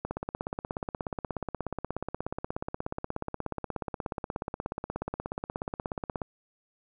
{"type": "click train", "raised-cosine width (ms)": 1, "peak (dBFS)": -18, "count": 104, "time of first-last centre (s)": [0.05, 6.218], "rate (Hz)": 16.7, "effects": []}